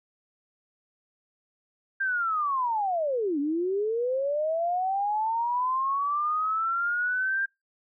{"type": "linear two-way sweep", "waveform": "sine", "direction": "down then up", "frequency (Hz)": [1598, 277.2, 1598], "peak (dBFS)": -24, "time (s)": [2, 7.46], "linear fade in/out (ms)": 10, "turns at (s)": 3.39, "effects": ["noise-tail reverb RT60 0.2 s tail -25 dB re dry"]}